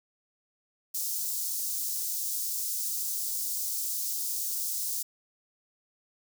white high-pass noise, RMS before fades -32 dBFS, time 0.94-5.03 s, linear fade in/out 10 ms, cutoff 5200 Hz, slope 24 dB/octave, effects none

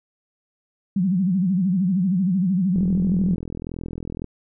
sine tone with vibrato, 185.6 Hz, F#3, 6 cents sharp, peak -17 dBFS, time 0.96-3.35 s, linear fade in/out 5 ms, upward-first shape sine, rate 13 Hz, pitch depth 140 cents each way
click train, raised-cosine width 3 ms, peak -18 dBFS, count 63, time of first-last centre 2.76-4.243 s, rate 41.8 Hz
effects none

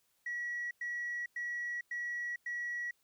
sine tone bursts, 1926 Hz, B6, 44 cents flat, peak -34 dBFS, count 5, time 0.26-2.91 s, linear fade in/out 5 ms, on 450 ms, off 100 ms, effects tanh soft clip ceiling -32 dBFS + white hiss -75 dBFS RMS until 3.03 s

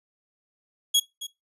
sawtooth tone with echo, 3322 Hz, G#7, in tune, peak -14 dBFS, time 0.94-1 s, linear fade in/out 10 ms, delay 270 ms, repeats 1, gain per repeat -15 dB, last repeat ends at 1.27 s, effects noise-tail reverb RT60 0.2 s tail -19 dB re dry + resampled to 32000 Hz

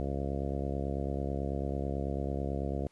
harmonic tone, 69.1 Hz, C#2, 5 cents flat, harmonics 1 / 2 / 3 / 4 / 5 / 6 / 7 / 8 / 9 / 10, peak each -35 / -38 / -40 / -41 / -42 / -43 / -43 / -44 / -45 / -45 dBFS, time 0-2.87 s, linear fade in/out 0 ms, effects pink hiss -68 dBFS RMS until 2.91 s + resampled to 24000 Hz

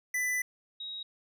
square / sine tone pair in turn, 1994 / 3801 Hz, B6 / A#7, +16 / +33 cents, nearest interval major seventh, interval 1117 cents, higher second, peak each -29 / -37 dBFS, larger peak first, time 0.14-0.42 / 0.8-1.03 s, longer first, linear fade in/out 5 ms, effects none

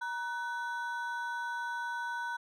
triangle ring-modulated tone, 1223 Hz, D#6, 30 cents flat, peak -29 dBFS, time 0.01-2.37 s, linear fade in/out 10 ms, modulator 276 Hz, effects none

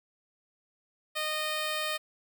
5% pulse tone with notch filter, 616 Hz, D#5, 17 cents flat, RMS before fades -32 dBFS, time 1.15-1.98 s, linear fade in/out 20 ms, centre 6300 Hz, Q 0.93, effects none

